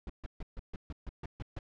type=noise bursts; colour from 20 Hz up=brown; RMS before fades=-39 dBFS; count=10; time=0.07-1.59 s; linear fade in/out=2 ms; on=26 ms; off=140 ms; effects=low-pass 4000 Hz 12 dB/octave